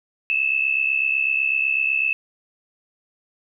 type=tone pair together; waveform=sine; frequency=2584 / 2652 Hz; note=E7 / E7; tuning=-35 / +10 cents; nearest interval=unison; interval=45 cents; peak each=-21 dBFS; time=0.3-2.13 s; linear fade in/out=0 ms; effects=none